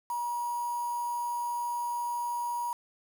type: tone with quantisation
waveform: sine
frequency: 957 Hz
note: A#5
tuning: 45 cents sharp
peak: -30 dBFS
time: 0.1-2.73 s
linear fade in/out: 2 ms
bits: 7
effects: none